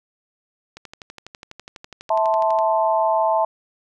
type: click train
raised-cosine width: 0.2 ms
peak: -20 dBFS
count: 23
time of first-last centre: 0.77-2.588 s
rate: 12.1 Hz
type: chord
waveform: sine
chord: A minor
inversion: second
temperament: equal with one note detuned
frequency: 653.9 / 880 / 1046.5 Hz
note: E5 / A5 / C6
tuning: -14 / 0 / 0 cents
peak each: -19 / -19 / -25 dBFS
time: 2.1-3.45 s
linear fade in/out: 5 ms
effects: none